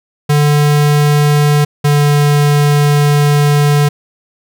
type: tone pair in turn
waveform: square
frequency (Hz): 147.2 / 146.01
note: D3 / D3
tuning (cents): +4 / -10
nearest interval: unison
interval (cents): 14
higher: first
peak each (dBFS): -8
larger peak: neither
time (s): 0.29-1.65 / 1.84-3.89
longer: second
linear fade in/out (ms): 10
effects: none